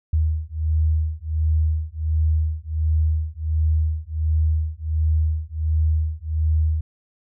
sine beating tone pair, 77.78 / 79.18 Hz, D#2 / D#2, 0 / +31 cents, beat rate 1.4 Hz, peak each -21 dBFS, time 0.13-6.81 s, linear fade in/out 5 ms, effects none

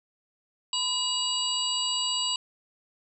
sine tone cluster, 1012 / 2885 / 3860 / 4647 / 7760 Hz, B5 / F#7 / B7 / D8 / B8, +42 / -44 / -40 / -19 / -31 cents, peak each -36 / -28 / -34 / -33 / -33 dBFS, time 0.73-2.36 s, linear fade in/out 2 ms, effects none

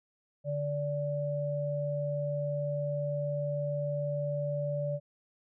sine tone pair together, 145.6 / 581.4 Hz, D3 / D5, -15 / -18 cents, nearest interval 2 octaves, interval 2397 cents, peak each -33 / -32 dBFS, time 0.44-5 s, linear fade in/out 50 ms, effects none

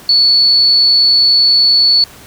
sine tone, 4435 Hz, C#8, in tune, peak -6 dBFS, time 0.09-2.04 s, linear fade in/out 2 ms, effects pink hiss -37 dBFS RMS until 2.26 s + high-pass 60 Hz 12 dB/octave

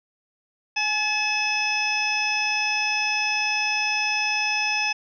harmonic tone with a mistuned harmonic, 860 Hz, A5, 40 cents flat, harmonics 1 / 2 / 3 / 4 / 6 / 7, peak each -29 / -33 / -23 / -36 / -29 / -36 dBFS, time 0.76-4.93 s, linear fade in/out 10 ms, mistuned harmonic 1, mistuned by -43 cents, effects none

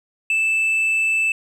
sine tone with tanh clipping, 2637 Hz, E7, in tune, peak -17 dBFS, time 0.3-1.32 s, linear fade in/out 2 ms, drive 3 dB, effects none

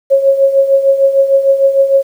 sine tone with tremolo, 546 Hz, C#5, 26 cents flat, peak -3 dBFS, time 0.1-2.03 s, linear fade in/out 20 ms, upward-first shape triangle, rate 6.6 Hz, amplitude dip 75%, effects 7-bit

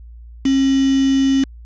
sine tone with quantisation, 270 Hz, C#4, 45 cents flat, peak -12 dBFS, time 0.45-1.44 s, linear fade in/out 5 ms, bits 4, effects added 58 Hz sine -35 dBFS peak until 1.65 s + resampled to 16000 Hz

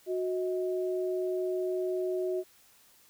sine tone pair together, 367.1 / 633.4 Hz, F#4 / D#5, -14 / +31 cents, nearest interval major sixth, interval 945 cents, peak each -29 / -36 dBFS, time 0.06-2.44 s, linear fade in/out 50 ms, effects white hiss -61 dBFS RMS until 3.09 s

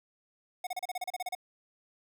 square tone bursts, 731 Hz, F#5, 21 cents flat, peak -33 dBFS, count 12, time 0.64-1.351 s, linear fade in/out 5 ms, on 29 ms, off 33 ms, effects none

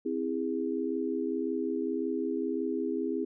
sine chord, C augmented, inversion none, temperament just, 261.6 / 327 / 408.8 Hz, C4 / E4 / G#4, 0 / -14 / -27 cents, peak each -33 dBFS, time 0.05-3.25 s, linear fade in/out 10 ms, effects none

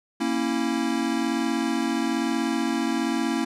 square chord, A# diminished, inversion none, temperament equal with one note detuned, 233.1 / 274.2 / 329.6 Hz, A#3 / C#4 / E4, 0 / -19 / 0 cents, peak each -28 dBFS, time 0.2-3.45 s, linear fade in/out 10 ms, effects low-pass 9000 Hz 12 dB/octave

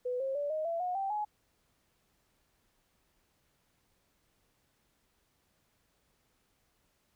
sine tone with pitch steps, 497.4 / 536.2 / 578 / 623.1 / 671.7 / 724 / 780.5 / 841.4 Hz, B4 / C5 / D5 / D#5 / E5 / F#5 / G5 / G#5, +12 / +42 / -28 / +2 / +32 / -38 / -8 / +22 cents, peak -31 dBFS, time 0.05-1.25 s, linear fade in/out 10 ms, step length 150 ms, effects pink hiss -74 dBFS RMS until 7.15 s

